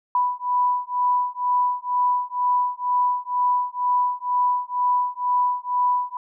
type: beating tone pair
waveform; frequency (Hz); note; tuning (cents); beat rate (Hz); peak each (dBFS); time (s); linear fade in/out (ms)
sine; 987.8 / 989.9; B5 / B5; 0 / +4; 2.1; -22; 0.15-6.17; 2
effects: none